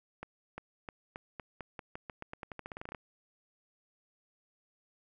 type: accelerating click train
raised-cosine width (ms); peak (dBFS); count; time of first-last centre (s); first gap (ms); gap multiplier
0.5; -26; 22; 0.23-2.948; 350; 0.88
effects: none